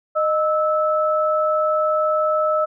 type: tone pair together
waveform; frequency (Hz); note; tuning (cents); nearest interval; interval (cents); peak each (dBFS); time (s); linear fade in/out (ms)
sine; 616.8 / 1307; D#5 / E6; -15 / -15; octave + minor second; 1300; -18 / -20; 0.15-2.66; 20
effects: none